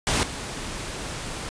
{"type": "noise with level steps", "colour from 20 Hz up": "pink", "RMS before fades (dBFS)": [-22, -33], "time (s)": [0.07, 1.49], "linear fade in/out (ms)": 0, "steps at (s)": 0.23, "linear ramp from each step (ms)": 2, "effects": ["resampled to 22050 Hz"]}